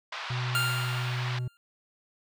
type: band-pass noise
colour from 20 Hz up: pink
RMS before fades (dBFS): -37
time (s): 0.12-1.39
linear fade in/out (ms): 5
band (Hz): 810 to 4300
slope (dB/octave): 24
type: tone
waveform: triangle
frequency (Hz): 124.3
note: B2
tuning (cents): +12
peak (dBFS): -27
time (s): 0.3-1.48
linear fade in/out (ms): 5
type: tone with exponential decay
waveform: 25% pulse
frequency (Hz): 1396.9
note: F6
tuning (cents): 0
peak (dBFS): -20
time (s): 0.55-1.57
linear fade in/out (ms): 0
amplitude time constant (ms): 220
effects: none